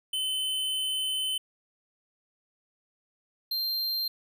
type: tone pair in turn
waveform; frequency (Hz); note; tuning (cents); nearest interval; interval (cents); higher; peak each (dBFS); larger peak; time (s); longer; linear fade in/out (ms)
square; 3048 / 4170; G7 / C8; -49 / -7; perfect fourth; 542; second; -28; neither; 0.13-1.38 / 3.51-4.08; first; 5
effects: none